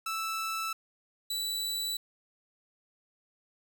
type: tone pair in turn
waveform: sawtooth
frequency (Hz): 1318.5 / 3951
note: E6 / B7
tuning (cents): 0 / 0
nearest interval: octave + perfect fifth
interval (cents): 1900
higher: second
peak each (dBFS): -28 / -28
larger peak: neither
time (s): 0.06-0.73 / 1.3-1.97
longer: neither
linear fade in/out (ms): 5
effects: none